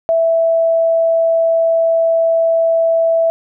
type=tone; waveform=sine; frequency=659.3 Hz; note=E5; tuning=in tune; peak=-10 dBFS; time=0.09-3.3 s; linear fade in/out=0 ms; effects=none